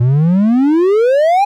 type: exponential sweep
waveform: triangle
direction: up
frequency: 116.54 to 830.6 Hz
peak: -6 dBFS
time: 0-1.45 s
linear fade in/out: 10 ms
effects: none